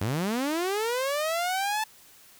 sawtooth linear sweep, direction up, 89.6 to 880 Hz, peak -22 dBFS, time 0.01-1.84 s, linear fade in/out 5 ms, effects white hiss -54 dBFS RMS until 2.39 s

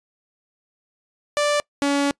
sawtooth tone pair in turn, 587.3 / 282.8 Hz, D5 / C#4, 0 / +35 cents, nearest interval octave + minor second, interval 1265 cents, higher first, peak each -14 dBFS, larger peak neither, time 1.37-1.6 / 1.82-2.11 s, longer second, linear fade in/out 0 ms, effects noise-tail reverb RT60 0.1 s tail -25 dB re dry + resampled to 22050 Hz

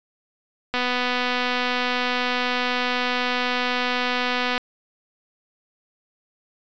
click train, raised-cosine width 0.3 ms, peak -8 dBFS, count 953, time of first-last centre 0.74-4.579 s, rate 248 Hz, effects resampled to 16000 Hz

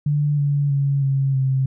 sine tone with pitch steps, 146.83 / 143.23 / 139.71 / 136.29 / 132.94 Hz, D3 / D3 / C#3 / C#3 / C3, 0 / -43 / +14 / -29 / +28 cents, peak -16 dBFS, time 0.06-1.66 s, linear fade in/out 5 ms, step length 320 ms, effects none

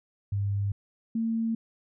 sine tone pair in turn, 100.4 / 226.4 Hz, G2 / A3, +42 / +50 cents, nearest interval octave + major second, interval 1408 cents, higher second, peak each -25 dBFS, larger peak neither, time 0.32-0.72 / 1.15-1.55 s, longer neither, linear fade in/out 5 ms, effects none

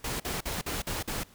pink noise bursts, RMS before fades -33 dBFS, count 6, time 0.04-1.235 s, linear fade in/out 5 ms, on 160 ms, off 47 ms, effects pink hiss -57 dBFS RMS until 1.34 s

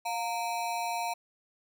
square ring-modulated tone, 814 Hz, G#5, 35 cents flat, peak -28 dBFS, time 0.05-1.14 s, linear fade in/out 10 ms, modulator 108 Hz, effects none

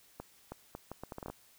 accelerating click train, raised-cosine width 1 ms, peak -27 dBFS, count 11, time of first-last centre 0.2-1.3 s, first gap 320 ms, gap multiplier 0.72, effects white hiss -63 dBFS RMS until 1.58 s

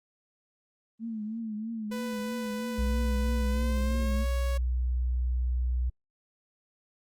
sine tone with vibrato, 220.2 Hz, A3, 2 cents sharp, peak -32 dBFS, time 0.99-4.26 s, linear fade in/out 50 ms, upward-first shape triangle, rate 3.1 Hz, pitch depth 94 cents each way
sawtooth tone with pitch glide, 497.5 to 555.2 Hz, B4 to C#5, +13 to +3 cents, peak -32 dBFS, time 1.91-4.58 s, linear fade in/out 10 ms, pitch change +190 cents, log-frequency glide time 3.46-4.26 s
sine tone, 61.74 Hz, B1, in tune, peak -25 dBFS, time 2.78-5.9 s, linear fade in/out 10 ms
effects Opus 32 kbps

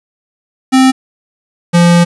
square tone pair in turn, 261.6 / 172.69 Hz, C4 / F3, 0 / -19 cents, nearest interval perfect fifth, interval 719 cents, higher first, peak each -5 dBFS, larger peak neither, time 0.72-0.92 / 1.73-2.05 s, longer second, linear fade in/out 20 ms, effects resampled to 24000 Hz + 7-bit

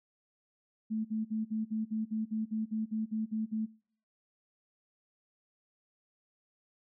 sine tone bursts, 218.9 Hz, A3, 9 cents flat, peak -30 dBFS, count 14, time 0.9-3.663 s, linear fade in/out 20 ms, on 150 ms, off 51 ms, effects noise-tail reverb RT60 0.6 s tail -26 dB re dry

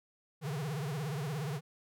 square tone with vibrato, 146.83 Hz, D3, in tune, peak -35 dBFS, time 0.41-1.61 s, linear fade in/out 50 ms, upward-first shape triangle, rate 17 Hz, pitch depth 240 cents each way, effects none

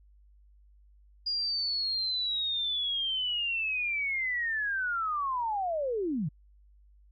sine linear sweep, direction down, 4859 to 131.8 Hz, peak -28 dBFS, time 1.26-6.29 s, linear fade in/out 10 ms, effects added 50 Hz sine -56 dBFS peak until 7.11 s

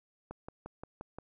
click train, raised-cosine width 1 ms, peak -28 dBFS, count 6, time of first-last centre 0.31-1.186 s, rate 5.71 Hz, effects none

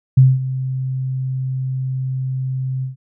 sine tone with ADSR envelope, 130.81 Hz, C3, in tune, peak -4 dBFS, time 0.17-2.96 s, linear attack 8 ms, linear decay 210 ms, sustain -15 dB, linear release 130 ms, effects none

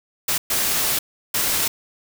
white noise bursts at uneven times, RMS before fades -21 dBFS, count 3, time 0.28-0.38 / 0.5-0.99 / 1.34-1.68 s, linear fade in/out 5 ms, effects none

